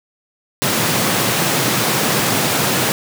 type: high-pass noise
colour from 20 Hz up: pink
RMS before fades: -17 dBFS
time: 0.62-2.92 s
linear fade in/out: 0 ms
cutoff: 110 Hz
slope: 48 dB/octave
effects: none

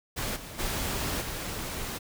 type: noise with level steps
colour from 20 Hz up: pink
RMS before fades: -32 / -42 / -31 / -35 dBFS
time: 0.16-1.99 s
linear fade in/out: 20 ms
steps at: 0.35 / 0.58 / 1.2 s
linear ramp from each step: 20 ms
effects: none

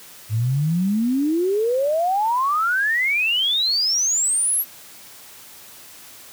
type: exponential sweep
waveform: sine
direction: up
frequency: 103.6 to 11990 Hz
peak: -17 dBFS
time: 0.29-4.65 s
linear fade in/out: 50 ms
effects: white hiss -43 dBFS RMS until 6.32 s + high-pass 60 Hz 12 dB/octave

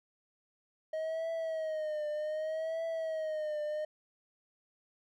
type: tone with vibrato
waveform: triangle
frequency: 628 Hz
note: D#5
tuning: 16 cents sharp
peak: -31 dBFS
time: 0.93-3.85 s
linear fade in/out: 5 ms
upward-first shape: triangle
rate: 0.65 Hz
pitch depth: 86 cents each way
effects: none

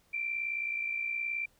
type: tone pair together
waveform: sine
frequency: 2349 / 2408 Hz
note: D7 / D7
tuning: 0 / +43 cents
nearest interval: unison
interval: 43 cents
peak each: -32 / -39 dBFS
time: 0.13-1.46 s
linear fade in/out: 10 ms
effects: pink hiss -68 dBFS RMS until 1.59 s

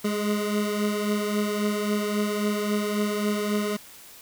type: beating tone pair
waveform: 25% pulse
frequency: 207.5 / 211.2 Hz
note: G#3 / G#3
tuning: -1 / +29 cents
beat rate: 3.7 Hz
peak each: -21 / -27 dBFS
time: 0.04-3.77 s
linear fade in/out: 10 ms
effects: white hiss -47 dBFS RMS until 4.21 s

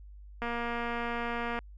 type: click train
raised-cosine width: 0.5 ms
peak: -20 dBFS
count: 277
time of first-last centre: 0.42-1.589 s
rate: 236 Hz
effects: added 50 Hz sine -46 dBFS peak until 1.77 s

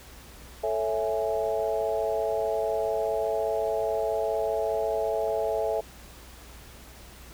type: chord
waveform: sine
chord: A major seventh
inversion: none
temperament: equal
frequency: 440 / 554.4 / 659.3 / 830.6 Hz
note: A4 / C#5 / E5 / G#5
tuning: 0 / 0 / 0 / 0 cents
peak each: -29 / -32 / -28 / -34 dBFS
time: 0.63-5.81 s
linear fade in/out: 10 ms
effects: added 60 Hz sine -49 dBFS peak until 7.33 s + pink hiss -49 dBFS RMS until 7.33 s

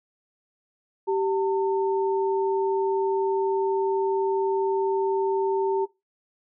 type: tone pair together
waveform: sine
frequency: 387.9 / 900 Hz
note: G4 / A5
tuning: -18 / +39 cents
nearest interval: octave + minor third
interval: 1457 cents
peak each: -22 / -27 dBFS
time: 1.07-5.86 s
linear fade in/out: 20 ms
effects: noise-tail reverb RT60 0.2 s tail -18 dB re dry

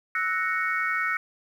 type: chord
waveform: sine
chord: F# dominant seventh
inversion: third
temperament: equal with one note detuned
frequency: 1309.4 / 1480 / 1864.7 / 2217 Hz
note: E6 / F#6 / A#6 / C#7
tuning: -12 / 0 / 0 / 0 cents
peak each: -29 dBFS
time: 0.15-1.17 s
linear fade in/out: 2 ms
effects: tanh soft clip ceiling -13 dBFS + 9-bit

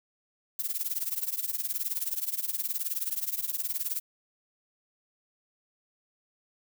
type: noise with tremolo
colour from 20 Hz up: violet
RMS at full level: -28 dBFS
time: 0.59-4 s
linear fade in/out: 2 ms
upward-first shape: triangle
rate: 19 Hz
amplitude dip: 95%
effects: none

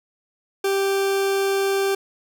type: tone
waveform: 40% pulse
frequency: 392 Hz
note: G4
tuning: in tune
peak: -18 dBFS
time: 0.64-1.95 s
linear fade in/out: 5 ms
effects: none

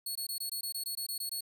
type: tone bursts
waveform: 15% pulse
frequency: 4371 Hz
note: C#8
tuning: 25 cents flat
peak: -28 dBFS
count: 12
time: 0.06-1.408 s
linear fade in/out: 5 ms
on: 94 ms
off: 20 ms
effects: none

